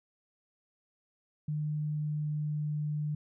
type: tone with pitch glide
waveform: sine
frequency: 151 to 150.04 Hz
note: D3 to D3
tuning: +48 to +37 cents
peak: -30 dBFS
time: 1.48-3.15 s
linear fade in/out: 5 ms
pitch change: -11 cents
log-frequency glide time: 1.8-2.55 s
effects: none